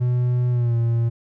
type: tone with pitch glide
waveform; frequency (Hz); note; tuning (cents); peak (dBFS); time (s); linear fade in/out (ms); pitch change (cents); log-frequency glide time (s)
triangle; 123.47 to 116.54; B2 to A#2; 0 to 0; -15; 0-1.1; 20; -100; 0.5-0.76
effects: none